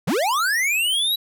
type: linear sweep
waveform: square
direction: up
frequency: 119.4 to 3951 Hz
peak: -19 dBFS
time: 0.07-1.16 s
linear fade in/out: 10 ms
effects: none